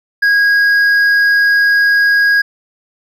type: tone with hard clipping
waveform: sine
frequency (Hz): 1644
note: G#6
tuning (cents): -18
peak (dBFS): -9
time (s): 0.22-2.42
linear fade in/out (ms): 10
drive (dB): 4
effects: none